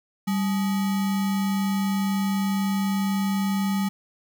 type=tone with sample-and-hold; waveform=sine; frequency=196 Hz; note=G3; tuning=in tune; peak=-21 dBFS; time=0.27-3.89 s; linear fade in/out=10 ms; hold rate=1050 Hz; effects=none